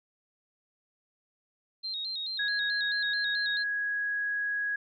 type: tone with vibrato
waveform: sine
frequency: 3951 Hz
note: B7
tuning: in tune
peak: -32 dBFS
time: 1.83-3.64 s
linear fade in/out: 20 ms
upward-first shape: square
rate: 4.6 Hz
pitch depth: 85 cents each way
type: tone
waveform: sine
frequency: 1661.2 Hz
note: G#6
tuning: in tune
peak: -28 dBFS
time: 2.39-4.76 s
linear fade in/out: 5 ms
effects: none